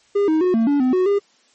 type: tone with pitch steps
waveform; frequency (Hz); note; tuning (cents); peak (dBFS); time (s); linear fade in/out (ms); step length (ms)
triangle; 404.4 / 314.9 / 364.2 / 226.3 / 286.6 / 255.3 / 368.6 / 403.3; G#4 / D#4 / F#4 / A3 / D4 / C4 / F#4 / G4; -46 / +21 / -27 / +49 / -42 / -42 / -7 / +49; -12; 0.15-1.19; 10; 130
effects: white hiss -57 dBFS RMS until 1.54 s + MP3 32 kbps